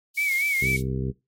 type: high-pass noise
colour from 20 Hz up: white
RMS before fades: -36 dBFS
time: 0.14-0.83 s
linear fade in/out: 50 ms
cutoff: 3000 Hz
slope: 48 dB/octave
type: tone with vibrato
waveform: sine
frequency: 2217 Hz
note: C#7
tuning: in tune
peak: -21 dBFS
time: 0.17-0.77 s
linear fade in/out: 10 ms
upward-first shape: sine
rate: 4.2 Hz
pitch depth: 81 cents each way
type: harmonic tone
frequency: 65.41 Hz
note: C2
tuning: in tune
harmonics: 1 / 2 / 3 / 4 / 5 / 6 / 7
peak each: -32 / -27 / -33 / -36 / -41 / -34 / -40 dBFS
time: 0.61-1.12 s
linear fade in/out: 20 ms
effects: noise-tail reverb RT60 0.2 s tail -18 dB re dry + MP3 64 kbps

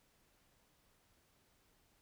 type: silence
effects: pink hiss -73 dBFS RMS until 2.01 s

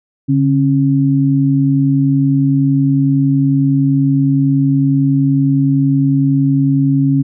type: tone pair together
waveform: sine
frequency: 141.9 / 272.7 Hz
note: C#3 / C#4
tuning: +41 / -28 cents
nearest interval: major seventh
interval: 1131 cents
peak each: -12 dBFS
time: 0.28-7.23 s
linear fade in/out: 20 ms
effects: none

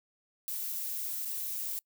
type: noise with dropouts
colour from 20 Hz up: violet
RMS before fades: -36 dBFS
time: 0.48-1.79 s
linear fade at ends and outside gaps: 0 ms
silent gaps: 1.249-1.255 s
effects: noise-tail reverb RT60 0.1 s tail -25 dB re dry

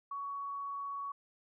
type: tone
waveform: sine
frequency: 1121 Hz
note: C#6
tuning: 19 cents sharp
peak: -37 dBFS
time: 0.11-1.12 s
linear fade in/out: 5 ms
effects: none

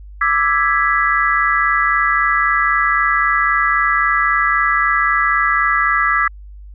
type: chord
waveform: sine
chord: E dominant seventh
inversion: third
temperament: equal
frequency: 1174.7 / 1318.5 / 1661.2 / 1975.5 Hz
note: D6 / E6 / G#6 / B6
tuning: 0 / 0 / 0 / 0 cents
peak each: -18 dBFS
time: 0.21-6.28 s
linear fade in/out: 5 ms
effects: added 50 Hz sine -33 dBFS peak until 6.74 s

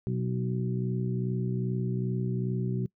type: harmonic tone with a mistuned harmonic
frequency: 62.5 Hz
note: B1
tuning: 21 cents sharp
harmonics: 2 / 3 / 4 / 5 / 6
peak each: -29 / -32 / -41 / -46 / -37 dBFS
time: 0.07-2.86 s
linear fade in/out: 0 ms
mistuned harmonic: 5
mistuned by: +23 cents
effects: noise-tail reverb RT60 0.1 s tail -24 dB re dry

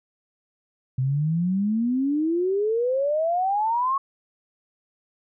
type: exponential sweep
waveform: sine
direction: up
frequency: 126.4 to 1111 Hz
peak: -20 dBFS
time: 0.98-3.98 s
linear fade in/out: 5 ms
effects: none

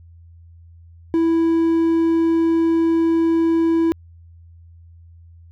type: tone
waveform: triangle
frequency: 329.6 Hz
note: E4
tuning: in tune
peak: -12 dBFS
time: 1.14-3.92 s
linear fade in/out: 0 ms
effects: added 84 Hz sine -42 dBFS peak until 5.51 s

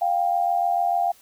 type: tone pair together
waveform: sine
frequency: 702 / 788.8 Hz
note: F5 / G5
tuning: +9 / +11 cents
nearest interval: major second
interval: 202 cents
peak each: -21 / -23 dBFS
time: 0.01-1.12 s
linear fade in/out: 10 ms
effects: white hiss -54 dBFS RMS until 1.21 s

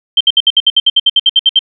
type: tone bursts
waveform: sine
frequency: 3136 Hz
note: G7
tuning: in tune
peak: -4 dBFS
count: 15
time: 0.17-1.592 s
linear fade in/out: 5 ms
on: 36 ms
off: 63 ms
effects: none

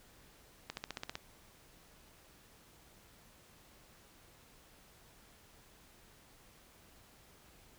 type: accelerating click train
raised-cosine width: 0.2 ms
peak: -22 dBFS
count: 8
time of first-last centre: 0.7-1.154 s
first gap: 71 ms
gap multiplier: 0.97
effects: pink hiss -62 dBFS RMS until 7.78 s

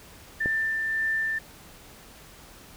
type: tone with tremolo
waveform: sine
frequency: 1780 Hz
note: A6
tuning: 20 cents sharp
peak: -23 dBFS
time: 0.4-1.39 s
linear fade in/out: 10 ms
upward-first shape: sine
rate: 1.8 Hz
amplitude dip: 25%
type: click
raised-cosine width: 2 ms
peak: -17 dBFS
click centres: 0.459 s
effects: pink hiss -49 dBFS RMS until 2.76 s

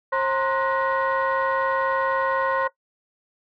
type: tone cluster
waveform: sine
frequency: 535 / 930 / 1054 / 1469 / 1894 Hz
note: C5 / A#5 / C6 / F#6 / A#6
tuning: +38 / -4 / +12 / -13 / +27 cents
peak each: -23 / -28 / -24 / -28 / -31 dBFS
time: 0.12-2.68 s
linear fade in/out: 10 ms
effects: noise-tail reverb RT60 0.1 s tail -18 dB re dry + tanh soft clip ceiling -13 dBFS

